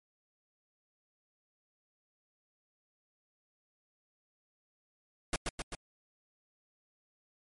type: noise with echo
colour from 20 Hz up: pink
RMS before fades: -31 dBFS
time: 5.33-5.36 s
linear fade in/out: 2 ms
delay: 130 ms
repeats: 3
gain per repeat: -3 dB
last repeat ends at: 5.75 s
effects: MP3 48 kbps